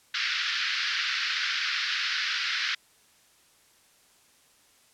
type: band-pass noise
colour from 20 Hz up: pink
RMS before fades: -29 dBFS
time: 0.14-2.75 s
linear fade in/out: 5 ms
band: 1400 to 5200 Hz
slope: 48 dB/octave
effects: white hiss -61 dBFS RMS until 4.93 s + low-pass 11000 Hz 12 dB/octave